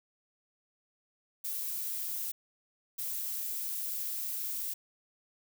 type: noise bursts at uneven times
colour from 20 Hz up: violet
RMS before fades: -36 dBFS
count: 2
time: 1.44-2.32 / 2.98-4.74 s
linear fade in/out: 10 ms
effects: none